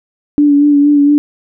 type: tone with vibrato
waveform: sine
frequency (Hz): 289.3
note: D4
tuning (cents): -26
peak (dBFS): -5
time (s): 0.38-1.18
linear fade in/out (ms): 0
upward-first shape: sine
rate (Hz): 4.3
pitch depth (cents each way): 27
effects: none